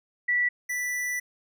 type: tone pair in turn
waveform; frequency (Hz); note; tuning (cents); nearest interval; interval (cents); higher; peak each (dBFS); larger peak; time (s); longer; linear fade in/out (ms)
sine / square; 1957 / 1974; B6 / B6; -16 / -1; unison; 15; second; -21 / -28; first; 0.28-0.49 / 0.69-1.2; second; 10
effects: none

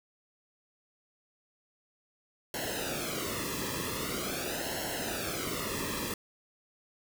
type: noise with flanger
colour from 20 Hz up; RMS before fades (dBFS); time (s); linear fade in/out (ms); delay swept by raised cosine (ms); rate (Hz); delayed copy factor
pink; -35; 2.54-6.14; 2; 0.83 to 1.37; 0.44; -0.85
effects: none

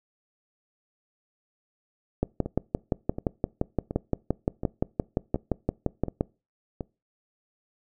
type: two click trains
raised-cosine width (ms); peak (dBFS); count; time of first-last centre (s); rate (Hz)
2; -18 / -10; 7 / 24; 2.46-6.808 / 2.23-6.209; 1.38 / 5.78
effects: noise-tail reverb RT60 0.3 s tail -24 dB re dry

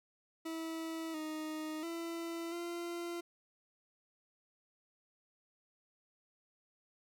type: tone with pitch steps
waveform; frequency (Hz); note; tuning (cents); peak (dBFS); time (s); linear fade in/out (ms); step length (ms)
40% pulse; 325 / 310.7 / 334.7 / 343.7; E4 / D#4 / E4 / F4; -24 / -2 / +26 / -28; -38; 0.45-3.21; 10; 690
effects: none

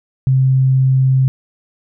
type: tone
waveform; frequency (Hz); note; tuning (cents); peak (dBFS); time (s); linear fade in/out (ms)
sine; 131.8; C3; +13; -9; 0.27-1.28; 0
effects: none

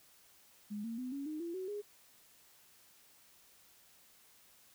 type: tone with pitch steps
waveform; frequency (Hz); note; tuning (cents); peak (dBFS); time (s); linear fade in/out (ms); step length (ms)
sine; 207.7 / 229.1 / 252.8 / 278.9 / 307.6 / 339.4 / 374.4 / 413; G#3 / A#3 / B3 / C#4 / D#4 / F4 / F#4 / G#4; 0 / -30 / +41 / +11 / -20 / -49 / +20 / -10; -38; 0.7-1.82; 20; 140
effects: white hiss -64 dBFS RMS until 4.74 s

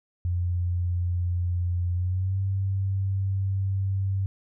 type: tone with pitch glide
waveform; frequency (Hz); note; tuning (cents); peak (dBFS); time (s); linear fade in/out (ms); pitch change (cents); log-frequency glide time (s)
sine; 88.3 to 96.85; F2 to G2; +20 to -20; -23; 0.25-4.26; 0; +160; 1.93-2.39
effects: none

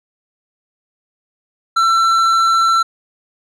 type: tone with tanh clipping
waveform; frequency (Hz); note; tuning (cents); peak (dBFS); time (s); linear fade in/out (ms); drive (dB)
sine; 1343; E6; +32; -12; 1.76-2.83; 10; 10
effects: none

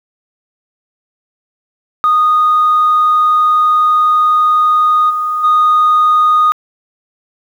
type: tone with level steps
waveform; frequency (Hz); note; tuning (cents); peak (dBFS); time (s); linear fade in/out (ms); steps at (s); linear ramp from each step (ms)
sine; 1236; D#6; -12; -6 / -13 / -5; 2.04-6.52; 0; 5.09 / 5.43; 20
effects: tanh soft clip ceiling -4 dBFS + 7-bit

